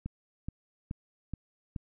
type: click train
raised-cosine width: 5 ms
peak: -23 dBFS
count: 5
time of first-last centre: 0.06-1.762 s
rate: 2.35 Hz
effects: none